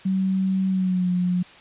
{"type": "tone with pitch glide", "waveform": "sine", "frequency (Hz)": [190, 179.44], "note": ["F#3", "F3"], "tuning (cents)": [46, 47], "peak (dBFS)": -19, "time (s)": [0.05, 1.43], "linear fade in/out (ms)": 10, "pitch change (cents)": -99, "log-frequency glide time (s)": [0.68, 1.1], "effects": ["white hiss -47 dBFS RMS until 1.6 s", "resampled to 8000 Hz"]}